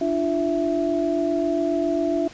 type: tone cluster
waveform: sine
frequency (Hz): 296.3 / 343.7 / 663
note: D4 / F4 / E5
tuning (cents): +15 / -28 / +10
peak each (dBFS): -24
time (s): 0.01-2.28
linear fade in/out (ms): 5
effects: pink hiss -44 dBFS RMS until 2.33 s + resampled to 16000 Hz